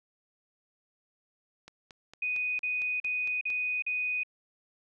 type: click train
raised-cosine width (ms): 0.2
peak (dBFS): -30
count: 9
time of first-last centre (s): 1.68-3.502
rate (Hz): 4.39
type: tone bursts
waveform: sine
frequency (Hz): 2489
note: D#7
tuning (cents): 0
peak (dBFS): -28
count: 5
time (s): 2.22-4.234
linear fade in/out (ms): 5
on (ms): 370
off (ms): 41
effects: none